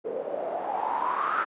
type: noise with low-pass filter sweep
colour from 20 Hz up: white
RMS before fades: -29 dBFS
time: 0.04-1.45 s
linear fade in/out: 20 ms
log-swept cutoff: 460 to 1400 Hz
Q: 8.1
effects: high-pass 300 Hz 12 dB/octave + resampled to 8000 Hz